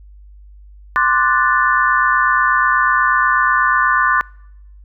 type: chord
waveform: sine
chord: D dominant seventh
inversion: third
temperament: equal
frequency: 1046.5 / 1174.7 / 1480 / 1760 Hz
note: C6 / D6 / F#6 / A6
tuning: 0 / 0 / 0 / 0 cents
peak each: -17 dBFS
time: 0.96-4.21 s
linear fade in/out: 0 ms
effects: noise-tail reverb RT60 0.8 s tail -26 dB re dry + added 50 Hz sine -38 dBFS peak until 4.84 s